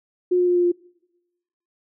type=tone with pitch steps; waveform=sine; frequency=360 / 357.5 / 355 / 352.6 / 350.2 Hz; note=F#4 / F4 / F4 / F4 / F4; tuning=-47 / +41 / +28 / +17 / +5 cents; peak=-15 dBFS; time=0.31-0.72 s; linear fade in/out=10 ms; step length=82 ms; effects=noise-tail reverb RT60 1.0 s tail -25 dB re dry